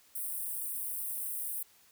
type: high-pass noise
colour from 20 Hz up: white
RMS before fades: -37 dBFS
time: 0.15-1.63 s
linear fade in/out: 5 ms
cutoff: 8500 Hz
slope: 96 dB/octave
effects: white hiss -63 dBFS RMS until 1.91 s